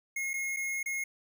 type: tone with dropouts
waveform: square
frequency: 2158 Hz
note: C#7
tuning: 47 cents flat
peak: -32 dBFS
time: 0.16-1.04 s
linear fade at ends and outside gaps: 5 ms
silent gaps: 0.334-0.338 / 0.564-0.568 / 0.83-0.859 s
effects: none